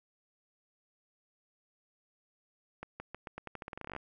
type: accelerating click train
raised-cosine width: 0.5 ms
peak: -26 dBFS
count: 19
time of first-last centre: 2.83-3.964 s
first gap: 170 ms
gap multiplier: 0.86
effects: none